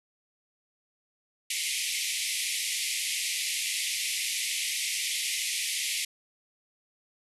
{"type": "band-pass noise", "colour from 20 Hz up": "pink", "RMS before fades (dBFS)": -31, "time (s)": [1.5, 6.05], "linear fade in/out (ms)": 5, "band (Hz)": [2000, 12000], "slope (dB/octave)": 96, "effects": []}